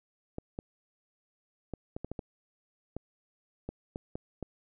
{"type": "clicks", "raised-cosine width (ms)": 2, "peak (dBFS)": -23, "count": 12, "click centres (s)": [0.384, 0.589, 1.737, 1.965, 2.046, 2.116, 2.192, 2.966, 3.69, 3.959, 4.155, 4.427], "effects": []}